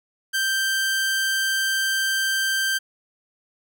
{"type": "tone", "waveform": "sawtooth", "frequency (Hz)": 1568, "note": "G6", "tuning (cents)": 0, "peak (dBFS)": -17, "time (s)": [0.33, 2.79], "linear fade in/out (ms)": 20, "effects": []}